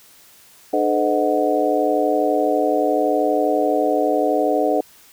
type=tone cluster; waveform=sine; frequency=300.6 / 431.2 / 512 / 624 / 736 Hz; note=D4 / A4 / C5 / D#5 / F#5; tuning=+40 / -35 / -38 / +5 / -9 cents; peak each=-22 dBFS; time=0.73-4.81 s; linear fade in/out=5 ms; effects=white hiss -49 dBFS RMS until 5.12 s